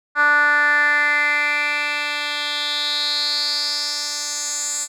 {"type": "tone with band-pass filter sweep", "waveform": "10% pulse", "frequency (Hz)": 293.7, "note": "D4", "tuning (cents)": 0, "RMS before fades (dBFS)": -20, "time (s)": [0.15, 4.88], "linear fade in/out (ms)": 50, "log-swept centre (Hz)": [1400, 7600], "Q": 5.1, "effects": []}